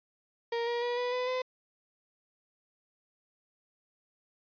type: tone with pitch steps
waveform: 35% pulse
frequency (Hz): 467.1 / 475.3 / 483.6 / 492 / 500.6 / 509.4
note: A#4 / A#4 / B4 / B4 / B4 / C5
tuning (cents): +3 / +34 / -36 / -7 / +23 / -46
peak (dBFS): -28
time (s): 0.52-1.42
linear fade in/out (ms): 5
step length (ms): 150
effects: resampled to 11025 Hz